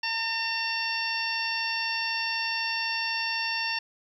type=harmonic tone with a mistuned harmonic; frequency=908 Hz; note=A#5; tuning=46 cents flat; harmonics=1 / 2 / 3 / 4 / 5 / 6; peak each=-35 / -33 / -31 / -42 / -35 / -34 dBFS; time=0.03-3.79 s; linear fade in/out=5 ms; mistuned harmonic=4; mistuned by=-43 cents; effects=10-bit